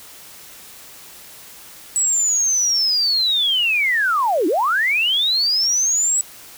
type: linear two-way sweep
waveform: sine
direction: down then up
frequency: 7902 to 290.6 to 7902 Hz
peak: -15 dBFS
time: 1.96-6.21 s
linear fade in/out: 0 ms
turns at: 4.47 s
effects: white hiss -41 dBFS RMS until 6.57 s